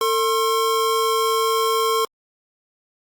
square tone pair together, 449.7 / 1070.7 Hz, A4 / C6, +38 / +40 cents, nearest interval octave + minor third, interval 1502 cents, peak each -21 dBFS, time 0.01-2.05 s, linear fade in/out 2 ms, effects Opus 48 kbps

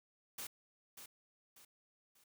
white noise with echo, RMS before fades -45 dBFS, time 0.38-0.47 s, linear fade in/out 5 ms, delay 590 ms, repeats 3, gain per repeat -8 dB, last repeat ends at 2.24 s, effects none

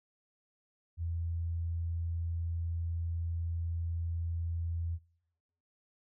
sine tone, 84 Hz, E2, 33 cents sharp, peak -32 dBFS, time 0.97-4.99 s, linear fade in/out 50 ms, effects noise-tail reverb RT60 0.9 s tail -25 dB re dry

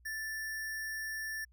sine tone with sample-and-hold, 1760 Hz, A6, in tune, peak -36 dBFS, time 0.05-1.45 s, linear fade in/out 10 ms, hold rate 7350 Hz, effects added 60 Hz sine -60 dBFS peak until 1.52 s

